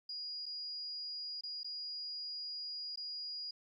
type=tone with dropouts; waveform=sine; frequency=4875 Hz; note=D#8; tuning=36 cents flat; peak=-40 dBFS; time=0.09-3.51 s; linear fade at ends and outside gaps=5 ms; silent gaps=0.458-0.462 / 1.41-1.435 / 1.633-1.644 / 2.959-2.973 s; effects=13-bit